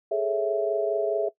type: chord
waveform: sine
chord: A major seventh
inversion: third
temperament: equal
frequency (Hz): 415.3 / 440 / 554.4 / 659.3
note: G#4 / A4 / C#5 / E5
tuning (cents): 0 / 0 / 0 / 0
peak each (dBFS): -27 / -31 / -31 / -25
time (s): 0.11-1.29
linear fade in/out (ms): 10
effects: noise-tail reverb RT60 0.1 s tail -18 dB re dry

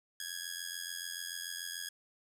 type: tone with amplitude modulation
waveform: 10% pulse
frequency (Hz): 1661.2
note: G#6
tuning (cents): 0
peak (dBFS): -27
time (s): 0.2-1.89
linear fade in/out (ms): 2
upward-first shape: sine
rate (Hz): 86.9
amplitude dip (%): 80
effects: none

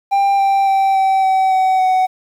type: tone with pitch steps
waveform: triangle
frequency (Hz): 793 / 785.3 / 777.6 / 770 / 762.5 / 755 / 747.6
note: G5 / G5 / G5 / G5 / G5 / F#5 / F#5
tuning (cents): +20 / +3 / -14 / -31 / -48 / +35 / +18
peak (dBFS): -9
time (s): 0.11-2.07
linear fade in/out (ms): 20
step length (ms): 280
effects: 8-bit

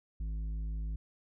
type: tone with tanh clipping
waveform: sine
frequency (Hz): 53.2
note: G#1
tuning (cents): +42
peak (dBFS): -35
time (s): 0.2-0.96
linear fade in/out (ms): 5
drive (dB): 8
effects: none

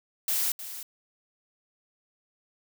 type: noise with echo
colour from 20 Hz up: blue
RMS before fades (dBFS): -27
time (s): 0.28-0.52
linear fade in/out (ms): 2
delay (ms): 310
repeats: 1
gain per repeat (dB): -12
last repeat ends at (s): 0.83
effects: none

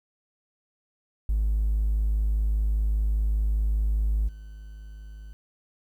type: tone with level steps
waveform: triangle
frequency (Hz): 52.5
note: G#1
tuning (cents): +19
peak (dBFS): -18 / -37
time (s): 1.29-5.33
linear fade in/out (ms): 0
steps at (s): 4.27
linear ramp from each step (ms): 20
effects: tanh soft clip ceiling -17 dBFS + 10-bit

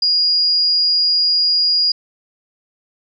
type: tone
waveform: sine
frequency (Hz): 4865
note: D#8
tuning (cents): -40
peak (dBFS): -12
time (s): 0.02-1.92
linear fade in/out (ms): 5
effects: none

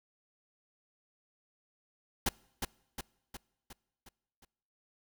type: noise with echo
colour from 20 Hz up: pink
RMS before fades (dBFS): -29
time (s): 2.26-2.29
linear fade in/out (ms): 5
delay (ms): 360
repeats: 6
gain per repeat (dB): -5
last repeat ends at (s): 4.45
effects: noise-tail reverb RT60 0.9 s tail -25 dB re dry

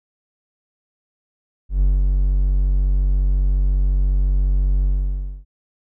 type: tone with ADSR envelope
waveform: triangle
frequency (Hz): 47.21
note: F#1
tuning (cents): +36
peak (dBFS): -10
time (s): 1.69-5.45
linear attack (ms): 120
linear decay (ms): 210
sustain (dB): -2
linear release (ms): 600
effects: none

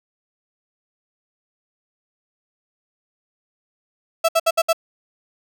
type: tone bursts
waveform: 35% pulse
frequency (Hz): 659.3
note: E5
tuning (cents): 0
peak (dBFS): -12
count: 5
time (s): 4.24-4.731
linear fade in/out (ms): 10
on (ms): 47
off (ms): 64
effects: none

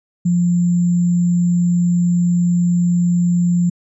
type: tone with sample-and-hold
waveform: sine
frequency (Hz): 174.61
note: F3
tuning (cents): 0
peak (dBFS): -12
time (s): 0.25-3.7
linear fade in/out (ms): 10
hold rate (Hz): 7350
effects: resampled to 24000 Hz

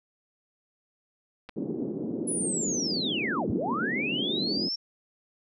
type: clicks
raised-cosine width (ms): 0.3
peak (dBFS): -26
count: 2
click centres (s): 1.49 / 1.494
type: band-pass noise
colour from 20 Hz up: pink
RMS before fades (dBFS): -32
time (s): 1.56-4.69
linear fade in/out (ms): 10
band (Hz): 200 to 390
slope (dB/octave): 24
type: linear two-way sweep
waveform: sine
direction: down then up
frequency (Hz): 10200 to 73.7 to 5540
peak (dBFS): -28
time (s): 2.27-4.76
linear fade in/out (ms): 10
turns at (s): 3.5
effects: none

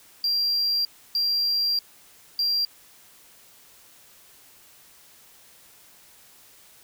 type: tone bursts at uneven times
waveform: sine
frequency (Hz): 4749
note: D8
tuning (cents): +18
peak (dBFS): -18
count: 3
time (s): 0.24-0.85 / 1.15-1.79 / 2.39-2.65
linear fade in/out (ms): 2
effects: tanh soft clip ceiling -20 dBFS + white hiss -53 dBFS RMS until 6.83 s

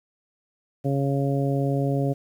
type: harmonic tone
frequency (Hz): 138.59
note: C#3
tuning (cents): 0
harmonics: 1 / 2 / 3 / 4 / 5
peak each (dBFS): -23 / -27 / -30 / -30 / -34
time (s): 0.84-2.14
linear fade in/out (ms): 20
effects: 9-bit

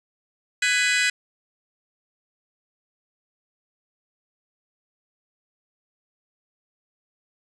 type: chord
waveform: sawtooth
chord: G# minor seventh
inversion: third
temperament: just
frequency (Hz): 1495.1 / 1661.2 / 1993.5 / 2492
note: F#6 / G#6 / B6 / D#7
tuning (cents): +18 / 0 / +16 / +2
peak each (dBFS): -22 / -22 / -19 / -21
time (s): 0.62-1.1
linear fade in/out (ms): 5
effects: resampled to 22050 Hz + 8-bit

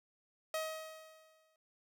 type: tone with exponential decay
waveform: sawtooth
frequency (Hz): 633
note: D#5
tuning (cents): +30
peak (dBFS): -30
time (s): 0.54-1.56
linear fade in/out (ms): 2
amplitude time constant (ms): 220
effects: none

